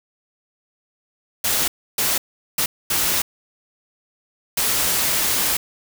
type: noise bursts at uneven times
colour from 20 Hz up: white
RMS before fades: -20 dBFS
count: 5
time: 1.44-1.68 / 1.98-2.18 / 2.58-2.66 / 2.9-3.22 / 4.57-5.57 s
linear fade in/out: 5 ms
effects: none